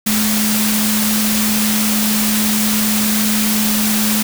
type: tone in noise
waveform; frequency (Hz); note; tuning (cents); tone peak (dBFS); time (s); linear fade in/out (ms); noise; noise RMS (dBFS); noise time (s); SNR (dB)
sine; 213.6; G#3; +49; -16; 0.06-4.23; 10; white; -18; 0.06-4.23; -1
effects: none